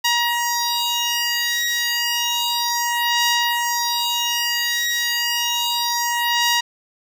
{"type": "beating tone pair", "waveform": "10% pulse", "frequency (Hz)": [950, 950.31], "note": ["A#5", "A#5"], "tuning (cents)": [33, 33], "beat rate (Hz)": 0.31, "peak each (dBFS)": -13, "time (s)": [0.04, 6.61], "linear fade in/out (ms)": 10, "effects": []}